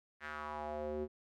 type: tone with band-pass filter sweep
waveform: square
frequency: 75.4 Hz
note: D2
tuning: 46 cents sharp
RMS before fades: -41 dBFS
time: 0.2-1.08 s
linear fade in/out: 50 ms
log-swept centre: 1800 to 350 Hz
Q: 3.2
effects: none